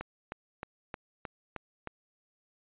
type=click train; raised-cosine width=0.5 ms; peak=-22 dBFS; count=7; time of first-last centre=0.01-1.873 s; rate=3.22 Hz; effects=resampled to 8000 Hz